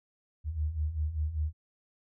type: beating tone pair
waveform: sine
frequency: 73.42 / 78.52 Hz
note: D2 / D#2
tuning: 0 / +16 cents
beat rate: 5.1 Hz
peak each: -35 / -30 dBFS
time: 0.44-1.53 s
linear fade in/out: 50 ms
effects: none